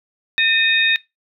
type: tone cluster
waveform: sine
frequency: 1812 / 2506 / 3702 Hz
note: A#6 / D#7 / A#7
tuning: -50 / +12 / -13 cents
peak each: -18 dBFS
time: 0.38-0.96 s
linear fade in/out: 0 ms
effects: noise-tail reverb RT60 0.2 s tail -21 dB re dry